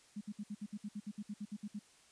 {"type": "tone bursts", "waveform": "sine", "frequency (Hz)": 207.7, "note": "G#3", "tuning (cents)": 0, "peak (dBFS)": -39, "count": 15, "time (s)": [0.16, 1.793], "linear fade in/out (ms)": 10, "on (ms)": 51, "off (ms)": 62, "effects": ["white hiss -65 dBFS RMS until 2.11 s", "resampled to 22050 Hz"]}